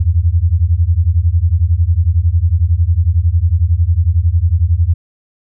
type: beating tone pair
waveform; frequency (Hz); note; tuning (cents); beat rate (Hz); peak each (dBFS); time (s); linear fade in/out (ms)
sine; 79.6 / 90.6; D#2 / F#2; +40 / -36; 11; -12; 0-4.94; 10
effects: none